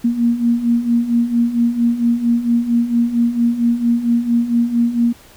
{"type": "beating tone pair", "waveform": "sine", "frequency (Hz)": [233, 237.4], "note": ["A#3", "A#3"], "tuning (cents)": [-1, 32], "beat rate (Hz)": 4.4, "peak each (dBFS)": [-19, -14], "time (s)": [0.04, 5.13], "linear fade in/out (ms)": 10, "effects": ["pink hiss -45 dBFS RMS until 5.36 s"]}